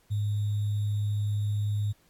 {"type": "tone with sample-and-hold", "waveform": "sine", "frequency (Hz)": 103.83, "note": "G#2", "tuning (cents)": 0, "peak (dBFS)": -25, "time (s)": [0.1, 1.93], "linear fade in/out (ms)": 20, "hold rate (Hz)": 3675, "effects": ["pink hiss -65 dBFS RMS until 2.09 s", "AAC 64 kbps"]}